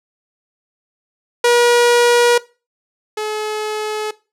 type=tone pair in turn; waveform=sawtooth; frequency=480 / 427.6 Hz; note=B4 / A4; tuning=-49 / -49 cents; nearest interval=major second; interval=200 cents; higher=first; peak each=-6 / -16 dBFS; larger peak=first; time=1.44-2.38 / 3.17-4.11 s; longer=neither; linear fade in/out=5 ms; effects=noise-tail reverb RT60 0.3 s tail -20 dB re dry + low-pass 10000 Hz 12 dB/octave

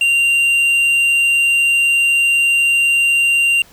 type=tone with tanh clipping; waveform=sine; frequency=2774 Hz; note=F7; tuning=12 cents flat; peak=-12 dBFS; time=0.01-3.62 s; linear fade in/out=2 ms; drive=6 dB; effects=pink hiss -46 dBFS RMS until 3.72 s

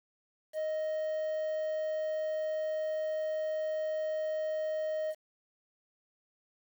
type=tone with quantisation; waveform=triangle; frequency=622.3 Hz; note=D#5; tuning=in tune; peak=-29 dBFS; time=0.53-5.15 s; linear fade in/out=50 ms; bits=9; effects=none

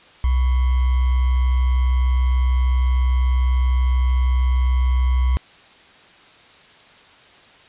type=tone with sample-and-hold; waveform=sine; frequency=63.4 Hz; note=B1; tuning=46 cents sharp; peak=-14 dBFS; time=0.24-5.37 s; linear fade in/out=0 ms; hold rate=1050 Hz; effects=white hiss -48 dBFS RMS until 7.68 s + resampled to 8000 Hz

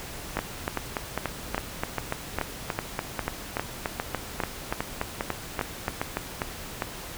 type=two click trains; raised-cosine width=0.5 ms; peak=-11 / -11 dBFS; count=17 / 21; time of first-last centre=0.37-6.822 / 0.39-6.17 s; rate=2.48 / 3.46 Hz; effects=pink hiss -39 dBFS RMS until 7.17 s

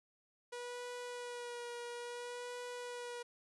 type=tone with vibrato; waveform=sawtooth; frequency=484.4 Hz; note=B4; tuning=34 cents flat; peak=-39 dBFS; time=0.52-3.23 s; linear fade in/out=10 ms; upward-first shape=sine; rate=0.59 Hz; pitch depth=21 cents each way; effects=resampled to 24000 Hz + 12-bit

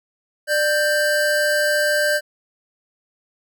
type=tone pair together; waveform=square; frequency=595.6 / 1569 Hz; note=D5 / G6; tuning=+24 / +1 cents; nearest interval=octave + perfect fourth; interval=1677 cents; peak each=-20 dBFS; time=0.47-2.21 s; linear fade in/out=50 ms; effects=none

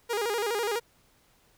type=tone with vibrato; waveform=sawtooth; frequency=440 Hz; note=A4; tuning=in tune; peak=-23 dBFS; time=0.09-0.8 s; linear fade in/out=20 ms; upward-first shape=square; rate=12 Hz; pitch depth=120 cents each way; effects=pink hiss -64 dBFS RMS until 1.57 s

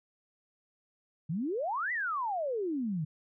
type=exponential two-way sweep; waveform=sine; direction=up then down; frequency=145.4 to 2025 to 145.4 Hz; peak=-30 dBFS; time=1.29-3.05 s; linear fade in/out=10 ms; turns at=1.92 s; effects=none

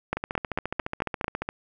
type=two click trains; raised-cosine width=0.5 ms; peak=-14 / -10 dBFS; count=20 / 6; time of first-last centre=0.17-1.489 / 0.13-1.244 s; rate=14.4 / 4.49 Hz; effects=none

